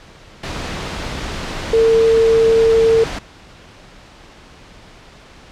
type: tone in noise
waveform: sine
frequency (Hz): 451.9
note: A4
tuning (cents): +46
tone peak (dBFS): -9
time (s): 1.73-3.04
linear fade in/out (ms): 5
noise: pink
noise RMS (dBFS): -25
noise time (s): 0.43-3.19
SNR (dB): +13
effects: pink hiss -42 dBFS RMS until 5.51 s + low-pass 5000 Hz 12 dB/octave